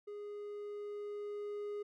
triangle tone with level ramp, 413.1 Hz, G#4, 9 cents flat, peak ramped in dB -41 to -36 dBFS, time 0.07-1.83 s, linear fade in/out 10 ms, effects none

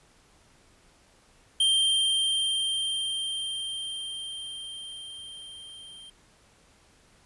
square tone with level ramp, 3161 Hz, G7, 14 cents sharp, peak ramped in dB -20 to -45 dBFS, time 1.6-6.1 s, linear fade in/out 5 ms, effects pink hiss -60 dBFS RMS until 7.25 s + resampled to 24000 Hz

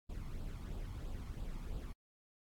brown noise with flanger, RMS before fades -43 dBFS, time 0.09-1.93 s, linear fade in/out 10 ms, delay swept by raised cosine 0.24 to 0.95 ms, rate 3 Hz, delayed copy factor +0.6, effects AAC 64 kbps

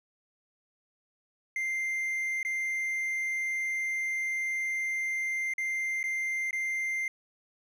triangle tone with dropouts, 2093 Hz, C7, in tune, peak -27 dBFS, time 1.56-7.08 s, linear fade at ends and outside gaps 2 ms, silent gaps 2.43-2.449 / 5.537-5.581 / 6.03-6.039 / 6.509-6.529 s, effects none

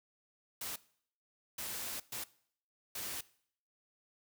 white noise bursts at uneven times, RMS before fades -41 dBFS, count 4, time 0.61-0.76 / 1.58-2 / 2.12-2.24 / 2.95-3.21 s, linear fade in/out 5 ms, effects noise-tail reverb RT60 0.6 s tail -20 dB re dry

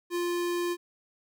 square tone, 349.2 Hz, F4, in tune, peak -28 dBFS, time 0.1-0.77 s, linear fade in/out 50 ms, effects none

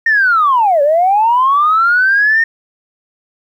sine linear two-way sweep, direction down then up, 1845 to 554.4 to 1845 Hz, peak -7 dBFS, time 0.06-2.44 s, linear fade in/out 5 ms, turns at 0.82 s, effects tanh soft clip ceiling -3 dBFS + 8-bit

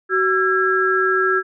sine tone cluster, 376.4 / 1343 / 1640 Hz, F#4 / E6 / G#6, +30 / +32 / -22 cents, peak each -19 dBFS, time 0.09-1.43 s, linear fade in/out 50 ms, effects none

